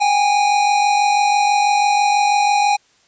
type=tone pair together; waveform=square; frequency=775.9 / 822 Hz; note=G5 / G#5; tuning=-18 / -18 cents; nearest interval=minor second; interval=100 cents; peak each=-22 / -14 dBFS; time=0-2.77 s; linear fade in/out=20 ms; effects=white hiss -56 dBFS RMS until 3.07 s + resampled to 16000 Hz